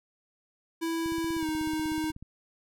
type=tone with pitch glide; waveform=square; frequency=329.6 to 312.7 Hz; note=E4 to D#4; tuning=0 to +9 cents; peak=-29 dBFS; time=0.81-2.12 s; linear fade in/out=20 ms; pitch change=-91 cents; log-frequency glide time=1.37-1.46 s
type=click train; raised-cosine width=5 ms; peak=-31 dBFS; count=20; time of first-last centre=1.06-2.226 s; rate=16.3 Hz
effects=none